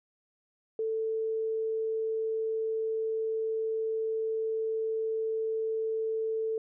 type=tone; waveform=sine; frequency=443.2 Hz; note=A4; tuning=13 cents sharp; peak=-28 dBFS; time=0.79-6.58 s; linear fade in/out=2 ms; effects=none